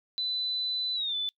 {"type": "tone with pitch glide", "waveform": "sine", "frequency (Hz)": [4000, 3502], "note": ["B7", "A7"], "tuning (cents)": [21, -9], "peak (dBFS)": -28, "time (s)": [0.18, 1.29], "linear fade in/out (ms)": 0, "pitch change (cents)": -230, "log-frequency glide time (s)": [0.94, 1.15], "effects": ["noise-tail reverb RT60 0.1 s tail -24 dB re dry"]}